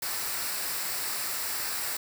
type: noise with comb filter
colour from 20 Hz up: white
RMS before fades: -32 dBFS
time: 0.02-1.97 s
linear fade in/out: 5 ms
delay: 0.31 ms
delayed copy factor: -0.5
effects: none